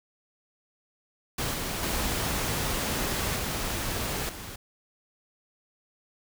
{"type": "noise with level steps", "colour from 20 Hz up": "pink", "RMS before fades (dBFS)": [-30, -32, -29, -31, -40], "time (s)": [1.38, 4.56], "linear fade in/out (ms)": 5, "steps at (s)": [1.54, 1.83, 3.36, 4.29], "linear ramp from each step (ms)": 2, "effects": []}